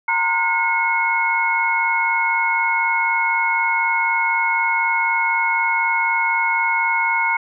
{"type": "tone cluster", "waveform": "sine", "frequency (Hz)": [923, 1027, 1440, 2181], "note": ["A#5", "C6", "F#6", "C#7"], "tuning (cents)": [-17, -33, -47, -29], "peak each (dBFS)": [-20, -28, -24, -19], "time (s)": [0.08, 7.37], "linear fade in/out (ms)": 5, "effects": []}